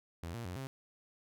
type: tone with pitch steps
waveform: sawtooth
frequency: 84.2 / 117.4 / 89.4 / 133.8 Hz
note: E2 / A#2 / F2 / C3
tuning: +37 / +13 / +41 / +39 cents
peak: -36 dBFS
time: 0.23-0.67 s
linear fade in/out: 0 ms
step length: 110 ms
effects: none